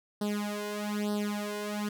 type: tone with flanger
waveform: sawtooth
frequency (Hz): 207.7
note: G#3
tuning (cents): 0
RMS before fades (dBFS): -33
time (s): 0.21-1.89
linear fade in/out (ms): 5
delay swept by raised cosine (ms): 0.21 to 2.01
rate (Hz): 1.1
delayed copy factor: +0.95
effects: none